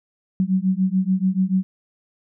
sine beating tone pair, 184.6 / 191.5 Hz, F#3 / G3, -4 / -40 cents, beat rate 6.9 Hz, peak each -20 dBFS, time 0.4-1.63 s, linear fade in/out 0 ms, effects none

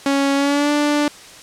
sawtooth tone with pitch glide, 277.4 to 293.9 Hz, C#4 to D4, +1 to +1 cents, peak -11 dBFS, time 0.06-1.08 s, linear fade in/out 2 ms, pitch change +100 cents, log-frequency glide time 0.35-0.71 s, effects white hiss -40 dBFS RMS until 1.42 s + low-pass 8000 Hz 12 dB/octave

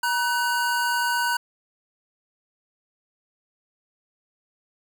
square tone pair together, 953.8 / 1504 Hz, A#5 / F#6, +39 / +28 cents, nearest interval minor sixth, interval 789 cents, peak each -25 dBFS, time 0.03-1.37 s, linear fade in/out 5 ms, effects 10-bit

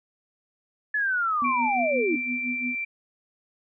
sine linear sweep, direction down, 1734 to 283.2 Hz, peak -22 dBFS, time 0.94-2.16 s, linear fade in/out 5 ms
sine tone with tremolo, 246.9 Hz, B3, in tune, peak -27 dBFS, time 1.42-2.75 s, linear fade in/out 0 ms, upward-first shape sine, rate 5.8 Hz, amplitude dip 85%
sine tone, 2349 Hz, D7, in tune, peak -27 dBFS, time 1.44-2.85 s, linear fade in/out 10 ms
effects none

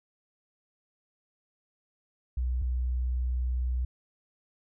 sine tone pair in turn, 62.2 / 62.2 Hz, B1 / B1, +13 / +13 cents, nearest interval unison, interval 0 cents, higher neither, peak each -26 dBFS, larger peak neither, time 2.37-2.62 / 2.62-3.85 s, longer second, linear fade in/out 5 ms, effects none

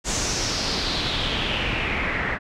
pink noise with low-pass filter sweep, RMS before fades -25 dBFS, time 0.04-2.39 s, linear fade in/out 50 ms, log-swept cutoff 7100 to 1800 Hz, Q 3.8, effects none

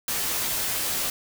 white noise with comb filter, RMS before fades -27 dBFS, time 0.08-1.1 s, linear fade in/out 2 ms, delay 14 ms, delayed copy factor -0.65, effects none

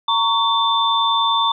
sine tone cluster, 920 / 1120 / 3550 Hz, A#5 / C#6 / A7, -23 / +18 / +15 cents, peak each -19 dBFS, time 0.08-1.52 s, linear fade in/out 5 ms, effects none

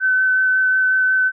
sine tone with vibrato, 1521 Hz, F#6, 47 cents sharp, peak -13 dBFS, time 0-1.32 s, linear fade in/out 50 ms, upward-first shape sine, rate 5.5 Hz, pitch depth 9 cents each way, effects none

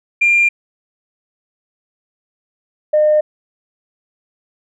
sine tone pair in turn, 2393 / 607.7 Hz, D7 / D#5, +32 / -41 cents, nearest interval 2 octaves, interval 2373 cents, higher first, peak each -8 dBFS, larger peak neither, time 0.21-0.49 / 2.93-3.21 s, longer neither, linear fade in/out 10 ms, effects tanh soft clip ceiling -5 dBFS

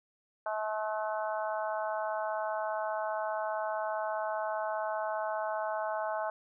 harmonic tone, 215.1 Hz, A3, 39 cents flat, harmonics 3 / 4 / 5 / 6 / 7, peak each -34 / -36 / -40 / -43 / -42 dBFS, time 0.46-6.3 s, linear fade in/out 2 ms, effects none

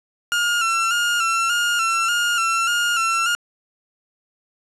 30% pulse tone with vibrato, 1384 Hz, F6, 16 cents flat, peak -15 dBFS, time 0.32-3.35 s, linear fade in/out 0 ms, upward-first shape square, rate 1.7 Hz, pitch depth 44 cents each way, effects resampled to 24000 Hz + 7-bit

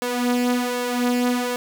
sawtooth tone with flanger, 245.6 Hz, B3, 9 cents flat, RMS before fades -22 dBFS, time 0.02-1.56 s, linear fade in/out 0 ms, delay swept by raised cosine 1.8 to 4.5 ms, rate 1.3 Hz, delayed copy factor +0.6, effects none

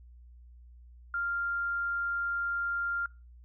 sine tone, 1395 Hz, F6, 2 cents flat, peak -29 dBFS, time 1.14-3.06 s, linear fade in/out 2 ms, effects noise-tail reverb RT60 0.3 s tail -24 dB re dry + added 60 Hz sine -50 dBFS peak until 3.44 s

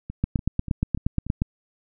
two click trains, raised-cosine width 5 ms, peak -20 / -9 dBFS, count 5 / 11, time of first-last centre 0.1-1.266 / 0.24-1.419 s, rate 3.43 / 8.48 Hz, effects none

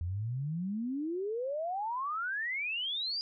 sine exponential sweep, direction up, 82.3 to 4938 Hz, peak -32 dBFS, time 0.01-3.21 s, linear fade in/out 0 ms, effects none

